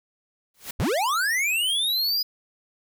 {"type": "noise with exponential growth", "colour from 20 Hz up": "white", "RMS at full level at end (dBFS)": -29, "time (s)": [0.54, 0.71], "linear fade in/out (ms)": 5, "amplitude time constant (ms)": 36}
{"type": "linear sweep", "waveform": "square", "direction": "up", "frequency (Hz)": [32.31, 4978], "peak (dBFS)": -22, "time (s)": [0.79, 2.23], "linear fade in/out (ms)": 10}
{"effects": []}